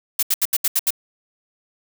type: noise bursts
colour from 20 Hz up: blue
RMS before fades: -18 dBFS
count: 7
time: 0.19-0.906 s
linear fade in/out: 5 ms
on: 38 ms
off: 75 ms
effects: none